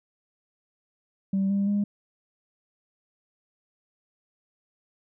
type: tone with pitch steps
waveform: sine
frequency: 194.2 / 198.97 / 203.9 Hz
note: G3 / G3 / G#3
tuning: -16 / +26 / -32 cents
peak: -20 dBFS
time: 1.33-1.84 s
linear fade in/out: 5 ms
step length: 170 ms
effects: tanh soft clip ceiling -19 dBFS